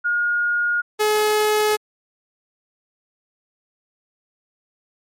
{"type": "tone pair in turn", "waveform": ["sine", "sawtooth"], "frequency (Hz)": [1430, 425.1], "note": ["F6", "G#4"], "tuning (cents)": [41, 40], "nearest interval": "octave + major sixth", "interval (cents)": 2101, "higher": "first", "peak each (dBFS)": [-17, -12], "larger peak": "second", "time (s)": [[0.04, 0.82], [0.99, 1.77]], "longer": "neither", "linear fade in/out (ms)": 20, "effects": ["MP3 64 kbps"]}